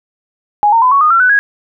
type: tone with pitch steps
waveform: sine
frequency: 830.6 / 916.3 / 1010.8 / 1115.1 / 1230.2 / 1357.1 / 1497.2 / 1651.6 Hz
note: G#5 / A#5 / B5 / C#6 / D#6 / E6 / F#6 / G#6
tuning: 0 / -30 / +40 / +10 / -20 / +50 / +20 / -10 cents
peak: -6 dBFS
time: 0.63-1.39 s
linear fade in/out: 0 ms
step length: 95 ms
effects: none